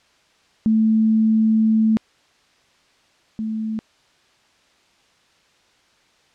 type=tone pair in turn; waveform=sine; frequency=220 / 219.2 Hz; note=A3 / A3; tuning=0 / -6 cents; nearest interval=unison; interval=6 cents; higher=first; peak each=-13 / -22 dBFS; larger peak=first; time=0.66-1.97 / 3.39-3.79 s; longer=first; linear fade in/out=0 ms; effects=white hiss -58 dBFS RMS until 6.34 s + low-pass 5000 Hz 12 dB/octave